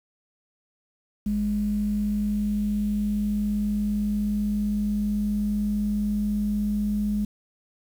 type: tone pair together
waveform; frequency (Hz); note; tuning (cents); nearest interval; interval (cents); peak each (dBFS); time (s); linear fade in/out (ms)
sine; 51.92 / 207.7; G#1 / G#3; 0 / 0; 2 octaves; 2400; -31 / -22; 1.26-7.25; 5
effects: tanh soft clip ceiling -15 dBFS + 8-bit